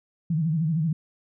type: tone with vibrato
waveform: sine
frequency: 160 Hz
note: D#3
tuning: 49 cents sharp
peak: -21 dBFS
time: 0.3-0.93 s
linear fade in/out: 5 ms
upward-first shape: sine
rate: 13 Hz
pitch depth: 120 cents each way
effects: none